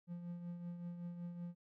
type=tone with tremolo; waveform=triangle; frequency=173.8 Hz; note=F3; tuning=8 cents flat; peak=-39 dBFS; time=0.07-1.55 s; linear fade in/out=50 ms; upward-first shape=triangle; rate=5.3 Hz; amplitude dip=55%; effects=none